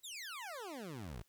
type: exponential sweep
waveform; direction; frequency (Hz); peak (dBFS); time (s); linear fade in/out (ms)
20% pulse; down; 3951 to 48; -39; 0.03-1.23; 20
effects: white hiss -75 dBFS RMS until 1.28 s